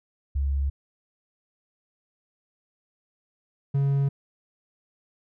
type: tone pair in turn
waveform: sine / triangle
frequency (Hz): 69.3 / 139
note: C#2 / C#3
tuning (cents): 0 / +5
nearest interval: octave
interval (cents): 1205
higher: second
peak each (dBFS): -22 / -18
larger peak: second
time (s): 0.35-0.7 / 3.74-4.09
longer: neither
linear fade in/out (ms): 10
effects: none